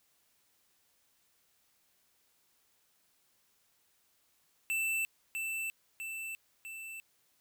square tone with echo, 2662 Hz, E7, 16 cents sharp, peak -31 dBFS, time 4.7-5.05 s, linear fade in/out 0 ms, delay 650 ms, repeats 3, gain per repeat -4 dB, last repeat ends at 7 s, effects white hiss -72 dBFS RMS until 7.4 s

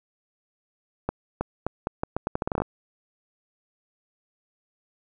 accelerating click train, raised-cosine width 1 ms, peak -11 dBFS, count 15, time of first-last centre 1.09-2.62 s, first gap 320 ms, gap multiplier 0.8, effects none

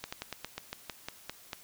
slowing click train, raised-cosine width 0.2 ms, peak -19 dBFS, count 11, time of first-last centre 0.04-1.532 s, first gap 85 ms, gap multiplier 1.12, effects white hiss -55 dBFS RMS until 1.63 s

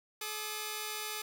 5% pulse tone pair together, 428.2 / 1211 Hz, A4 / D#6, -47 / -47 cents, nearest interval octave + tritone, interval 1800 cents, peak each -28 dBFS, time 0.21-1.22 s, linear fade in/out 5 ms, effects none

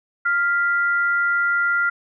sine tone pair together, 1398.5 / 1975.5 Hz, F6 / B6, +2 / 0 cents, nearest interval tritone, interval 598 cents, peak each -17 / -27 dBFS, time 0.25-1.9 s, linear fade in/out 10 ms, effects none

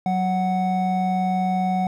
triangle tone pair together, 185.73 / 741 Hz, F#3 / F#5, +7 / +2 cents, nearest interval 2 octaves, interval 2395 cents, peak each -20 dBFS, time 0.06-1.87 s, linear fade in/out 2 ms, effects none

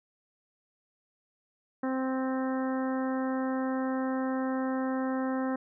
harmonic tone, 261.6 Hz, C4, in tune, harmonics 1 / 2 / 3 / 4 / 5 / 6 / 7, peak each -29 / -35 / -39 / -41 / -43 / -45 / -46 dBFS, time 1.83-5.56 s, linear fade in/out 5 ms, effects none

